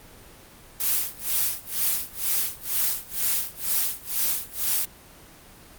blue noise with tremolo, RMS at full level -22 dBFS, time 0.8-4.85 s, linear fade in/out 2 ms, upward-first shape sine, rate 2.1 Hz, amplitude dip 95%, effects pink hiss -48 dBFS RMS until 5.78 s + Opus 24 kbps

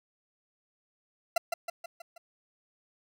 40% pulse tone with echo, 680 Hz, F5, 46 cents flat, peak -22 dBFS, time 1.36-1.38 s, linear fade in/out 5 ms, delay 160 ms, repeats 5, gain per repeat -5 dB, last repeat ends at 2.18 s, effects none

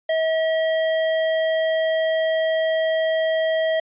square tone, 642 Hz, E5, 46 cents flat, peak -19 dBFS, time 0.09-3.8 s, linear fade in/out 5 ms, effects resampled to 8000 Hz

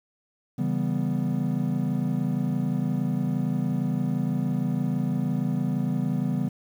triangle chord, C# half-diminished seventh, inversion none, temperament equal, 138.59 / 164.81 / 196 / 246.9 Hz, C#3 / E3 / G3 / B3, 0 / 0 / 0 / 0 cents, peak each -27 dBFS, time 0.58-6.49 s, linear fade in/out 10 ms, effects 9-bit

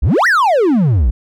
triangle exponential two-way sweep, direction up then down, 50.6 to 1986 to 50.6 Hz, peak -7 dBFS, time 0.02-1.11 s, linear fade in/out 10 ms, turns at 0.27 s, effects none

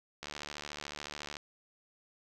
click train, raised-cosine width 0.2 ms, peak -23 dBFS, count 85, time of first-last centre 0.23-1.368 s, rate 73.8 Hz, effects none

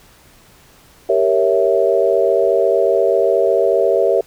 sine chord, G diminished seventh, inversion none, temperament equal, 392 / 466.2 / 554.4 / 659.3 Hz, G4 / Bb4 / Db5 / Fb5, 0 / 0 / 0 / 0 cents, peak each -17 dBFS, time 1.09-4.21 s, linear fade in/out 5 ms, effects pink hiss -48 dBFS RMS until 4.26 s

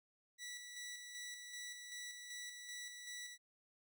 15% pulse tone with tremolo, 1956 Hz, B6, 17 cents flat, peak -40 dBFS, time 0.38-3.38 s, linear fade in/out 50 ms, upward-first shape square, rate 2.6 Hz, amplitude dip 40%, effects none

